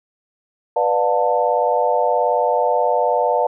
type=chord; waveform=sine; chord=B half-diminished seventh; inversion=none; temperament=just; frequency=493.9 / 592.7 / 711.2 / 889 Hz; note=B4 / D5 / F5 / A5; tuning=0 / +16 / +31 / +18 cents; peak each=-20 dBFS; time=0.76-3.47 s; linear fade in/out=5 ms; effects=none